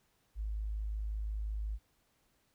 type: tone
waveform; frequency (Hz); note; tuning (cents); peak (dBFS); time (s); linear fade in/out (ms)
sine; 52.8; G#1; +29; -34; 0.35-1.79; 50
effects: pink hiss -74 dBFS RMS until 2.54 s